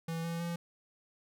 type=tone with pitch steps; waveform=square; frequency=164.81 / 167.69 / 170.62 Hz; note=E3 / E3 / F3; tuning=0 / +30 / -40 cents; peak=-35 dBFS; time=0.08-0.56 s; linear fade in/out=5 ms; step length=160 ms; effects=none